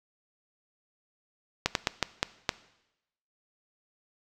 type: slowing click train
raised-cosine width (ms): 0.2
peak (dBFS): -6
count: 6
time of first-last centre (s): 1.66-2.492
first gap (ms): 92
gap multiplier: 1.3
effects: noise-tail reverb RT60 0.9 s tail -18 dB re dry